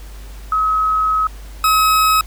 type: tone pair in turn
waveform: sine / 40% pulse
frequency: 1278 / 1278 Hz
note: D#6 / D#6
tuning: +46 / +46 cents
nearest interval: unison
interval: 0 cents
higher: neither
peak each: -13 / -10 dBFS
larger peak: second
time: 0.52-1.27 / 1.64-2.21 s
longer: first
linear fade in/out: 2 ms
effects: added 50 Hz sine -31 dBFS peak until 2.26 s + pink hiss -43 dBFS RMS until 2.26 s